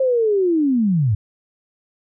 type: linear sweep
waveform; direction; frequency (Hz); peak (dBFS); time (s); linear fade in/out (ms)
sine; down; 537 to 95.2; -14; 0-1.15; 5
effects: none